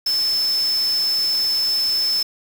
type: tone in noise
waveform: sine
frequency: 5260 Hz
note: E8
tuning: 5 cents flat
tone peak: -17 dBFS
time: 0.06-2.23 s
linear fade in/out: 5 ms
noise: white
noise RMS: -33 dBFS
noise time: 0.06-2.23 s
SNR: +13 dB
effects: none